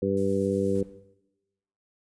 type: harmonic tone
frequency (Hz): 98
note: G2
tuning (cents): 0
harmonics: 1 / 2 / 3 / 4 / 5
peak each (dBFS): -34 / -29 / -31 / -28 / -28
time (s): 0.02-0.83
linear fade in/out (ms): 5
type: noise with tremolo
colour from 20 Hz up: violet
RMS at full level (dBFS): -45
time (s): 0.17-0.81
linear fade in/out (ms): 0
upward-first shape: sine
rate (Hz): 8.4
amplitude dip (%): 25
type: noise with exponential decay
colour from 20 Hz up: brown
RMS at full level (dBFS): -45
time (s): 0.75-1.15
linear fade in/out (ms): 2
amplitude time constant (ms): 85
effects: noise-tail reverb RT60 1.0 s tail -19 dB re dry + resampled to 22050 Hz